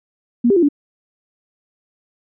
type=tone with pitch steps; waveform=sine; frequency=238.9 / 397.2 / 345.2 / 288.2 Hz; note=A#3 / G4 / F4 / D4; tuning=+43 / +23 / -20 / -33 cents; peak=-10 dBFS; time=0.44-0.688 s; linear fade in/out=10 ms; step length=62 ms; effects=none